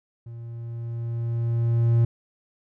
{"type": "tone with level ramp", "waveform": "triangle", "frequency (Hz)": 116.7, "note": "A#2", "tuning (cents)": 2, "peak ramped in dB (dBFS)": [-34, -13], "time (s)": [0.26, 2.05], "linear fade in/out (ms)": 5, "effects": []}